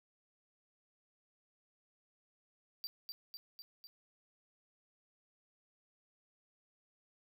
square tone with echo, 4700 Hz, D8, 1 cent sharp, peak -40 dBFS, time 2.84-2.87 s, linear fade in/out 0 ms, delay 250 ms, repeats 4, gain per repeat -3 dB, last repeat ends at 3.87 s, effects none

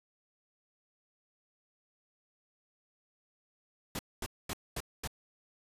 pink noise bursts, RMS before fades -37 dBFS, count 5, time 3.95-5.075 s, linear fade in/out 2 ms, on 41 ms, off 230 ms, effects resampled to 32000 Hz

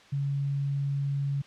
sine tone, 140.1 Hz, C#3, 19 cents sharp, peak -26 dBFS, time 0.12-1.42 s, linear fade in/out 10 ms, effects white hiss -54 dBFS RMS until 1.46 s + low-pass 4000 Hz 12 dB/octave

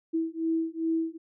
sine beating tone pair, 324.7 / 327.2 Hz, E4 / E4, -26 / -13 cents, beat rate 2.5 Hz, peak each -29 dBFS, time 0.13-1.18 s, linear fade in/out 20 ms, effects none

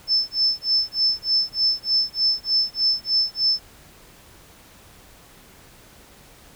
sine tone with tremolo, 5274 Hz, E8, in tune, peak -15 dBFS, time 0.07-3.6 s, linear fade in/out 50 ms, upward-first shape sine, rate 3.3 Hz, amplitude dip 100%, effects pink hiss -49 dBFS RMS until 6.55 s

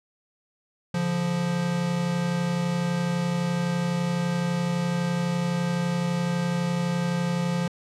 square tone pair together, 142.73 / 174.61 Hz, D3 / F3, -49 / 0 cents, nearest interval minor third, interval 349 cents, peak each -31 / -25 dBFS, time 0.94-7.68 s, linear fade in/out 5 ms, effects low-pass 8000 Hz 12 dB/octave

